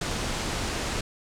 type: low-pass noise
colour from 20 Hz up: pink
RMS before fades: -30 dBFS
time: 0.01-1.01 s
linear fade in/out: 5 ms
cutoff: 8500 Hz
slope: 24 dB/octave
effects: none